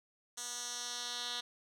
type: tone with band-pass filter sweep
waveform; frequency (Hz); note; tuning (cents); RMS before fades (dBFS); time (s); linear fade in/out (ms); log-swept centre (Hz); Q
10% pulse; 242.6; B3; -31; -41; 0.37-1.41; 10; 7100 to 3900; 2.2
effects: none